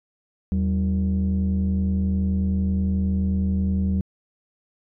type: tone pair together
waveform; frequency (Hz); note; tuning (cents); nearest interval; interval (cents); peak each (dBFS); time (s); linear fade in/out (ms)
sine; 80.56 / 191.6; E2 / G3; -39 / -39; octave + minor third; 1500; -20; 0.52-4.01; 0
effects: tanh soft clip ceiling -16 dBFS